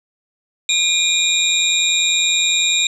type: tone cluster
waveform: sine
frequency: 2409 / 3670 / 3840 / 7360 Hz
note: D7 / A#7 / B7 / A#8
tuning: +43 / -28 / -49 / -23 cents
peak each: -19 dBFS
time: 0.69-2.87 s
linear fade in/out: 2 ms
effects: tanh soft clip ceiling -4 dBFS